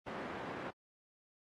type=band-pass noise; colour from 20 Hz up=pink; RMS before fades=-44 dBFS; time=0.06-0.71 s; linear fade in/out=10 ms; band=220 to 1600 Hz; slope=12 dB/octave; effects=AAC 32 kbps